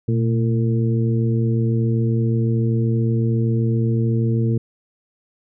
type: harmonic tone with a mistuned harmonic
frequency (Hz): 113.3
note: A#2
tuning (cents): -49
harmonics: 1 / 2 / 3 / 4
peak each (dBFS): -17 / -23 / -27 / -29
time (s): 0.08-4.58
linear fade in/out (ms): 5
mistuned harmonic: 1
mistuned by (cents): +80
effects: none